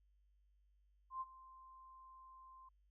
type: tone with ADSR envelope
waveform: sine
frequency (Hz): 1046.5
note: C6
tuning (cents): 0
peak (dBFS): -39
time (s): 1.1-2.69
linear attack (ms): 110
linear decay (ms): 34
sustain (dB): -18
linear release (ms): 6
effects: added 50 Hz sine -70 dBFS peak until 2.9 s